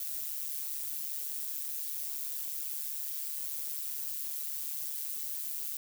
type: noise with amplitude modulation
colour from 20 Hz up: violet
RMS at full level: -34 dBFS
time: 0-5.77 s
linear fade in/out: 2 ms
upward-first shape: sine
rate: 145 Hz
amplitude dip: 70%
effects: none